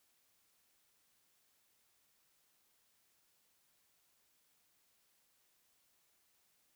silence, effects white hiss -75 dBFS RMS until 6.75 s

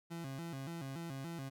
30% pulse tone with vibrato, 150.7 Hz, D3, 45 cents sharp, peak -39 dBFS, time 0.1-1.5 s, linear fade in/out 20 ms, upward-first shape square, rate 3.5 Hz, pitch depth 190 cents each way, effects none

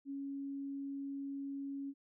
sine tone, 277.2 Hz, C#4, in tune, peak -39 dBFS, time 0.05-1.94 s, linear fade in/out 50 ms, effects none

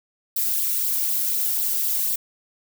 violet noise with flanger, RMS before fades -23 dBFS, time 0.36-2.16 s, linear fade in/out 5 ms, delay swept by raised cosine 0.22 to 1.42 ms, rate 4 Hz, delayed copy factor +0.5, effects none

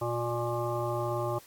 harmonic tone, 119 Hz, A#2, 36 cents sharp, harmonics 1 / 3 / 5 / 7 / 9 / 10, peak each -34 / -34 / -34 / -37 / -38 / -40 dBFS, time 0.01-1.39 s, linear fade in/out 10 ms, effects white hiss -55 dBFS RMS until 1.46 s + AAC 64 kbps

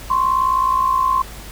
sine tone pair together, 1040.7 / 1100 Hz, C6 / C#6, -10 / -14 cents, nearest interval minor second, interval 96 cents, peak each -15 / -20 dBFS, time 0.1-1.22 s, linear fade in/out 5 ms, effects added 50 Hz sine -35 dBFS peak until 1.51 s + pink hiss -37 dBFS RMS until 1.51 s

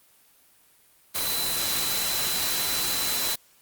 sine tone in noise, 4018 Hz, B7, 29 cents sharp, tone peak -31 dBFS, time 1.14-3.36 s, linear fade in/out 20 ms, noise white, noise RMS -27 dBFS, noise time 1.14-3.36 s, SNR -7 dB, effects white hiss -59 dBFS RMS until 3.61 s + Opus 32 kbps

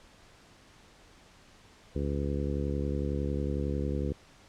harmonic tone, 71 Hz, C#2, 42 cents sharp, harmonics 1 / 2 / 3 / 4 / 5 / 6 / 7, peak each -32 / -35 / -37 / -38 / -39 / -40 / -40 dBFS, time 1.95-4.13 s, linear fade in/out 10 ms, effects pink hiss -57 dBFS RMS until 4.48 s + low-pass 7000 Hz 12 dB/octave

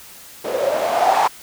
violet noise with low-pass filter sweep, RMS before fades -18 dBFS, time 0.44-1.28 s, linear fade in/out 10 ms, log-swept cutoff 480 to 870 Hz, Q 8.5, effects white hiss -41 dBFS RMS until 1.42 s

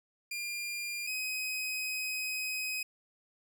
sawtooth tone pair in turn, 2400 / 2522 Hz, D7 / D#7, +37 / +23 cents, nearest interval minor second, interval 86 cents, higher second, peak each -32 / -30 dBFS, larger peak second, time 0.31-1.07 / 1.07-2.83 s, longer second, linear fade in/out 5 ms, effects none

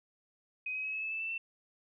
sine tone with pitch steps, 2514 / 2537 / 2561 / 2585 / 2609 / 2633 / 2657 / 2682 Hz, D#7 / D#7 / D#7 / E7 / E7 / E7 / E7 / E7, +17 / +33 / +49 / -34 / -18 / -3 / +13 / +29 cents, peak -34 dBFS, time 0.66-1.38 s, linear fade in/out 5 ms, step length 90 ms, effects none

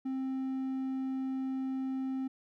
triangle tone, 263.9 Hz, C4, 15 cents sharp, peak -30 dBFS, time 0.05-2.28 s, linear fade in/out 10 ms, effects none

